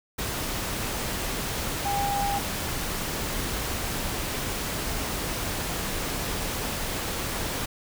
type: tone in noise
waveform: sine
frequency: 804 Hz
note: G5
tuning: 44 cents sharp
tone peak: -25 dBFS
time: 1.85-2.39 s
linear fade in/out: 10 ms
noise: pink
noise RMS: -30 dBFS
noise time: 0.18-7.66 s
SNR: +2 dB
effects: none